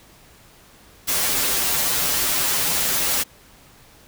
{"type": "noise with comb filter", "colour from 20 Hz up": "white", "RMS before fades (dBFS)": -21, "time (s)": [1.07, 3.24], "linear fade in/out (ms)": 20, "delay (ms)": 9.1, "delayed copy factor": -0.85, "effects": ["pink hiss -50 dBFS RMS until 4.07 s"]}